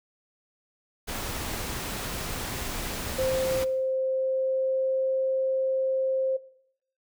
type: noise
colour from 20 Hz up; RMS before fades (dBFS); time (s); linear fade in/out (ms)
pink; -33; 1.07-3.65; 20
type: tone with pitch glide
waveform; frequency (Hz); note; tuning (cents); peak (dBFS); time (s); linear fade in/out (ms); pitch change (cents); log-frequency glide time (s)
sine; 523.3 to 527.5; C5 to C5; 0 to +14; -24; 3.18-6.37; 10; +14; 3.28-5.17
effects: noise-tail reverb RT60 0.7 s tail -17 dB re dry